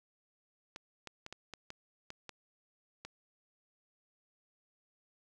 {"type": "clicks", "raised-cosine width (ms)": 0.2, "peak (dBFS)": -27, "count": 9, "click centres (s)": [0.761, 1.073, 1.264, 1.326, 1.537, 1.704, 2.104, 2.293, 3.05], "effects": []}